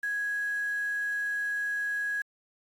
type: tone with quantisation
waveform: sine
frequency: 1661.2 Hz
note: G#6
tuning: in tune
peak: -28 dBFS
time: 0.03-2.22 s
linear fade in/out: 5 ms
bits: 8
effects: AAC 48 kbps